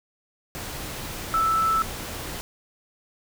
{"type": "tone in noise", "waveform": "sine", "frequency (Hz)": 1318.5, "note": "E6", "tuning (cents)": 0, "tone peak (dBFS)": -19, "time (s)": [1.34, 1.82], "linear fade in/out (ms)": 0, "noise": "pink", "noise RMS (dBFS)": -34, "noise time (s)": [0.55, 2.41], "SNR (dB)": 12, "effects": []}